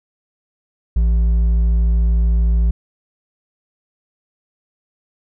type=tone with hard clipping; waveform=sine; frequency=56.7 Hz; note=A#1; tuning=47 cents flat; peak=-13 dBFS; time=0.96-2.71 s; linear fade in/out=5 ms; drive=4 dB; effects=none